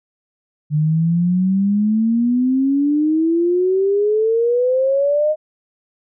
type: exponential sweep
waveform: sine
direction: up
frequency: 148.4 to 622.3 Hz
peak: -13 dBFS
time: 0.7-5.36 s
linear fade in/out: 50 ms
effects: none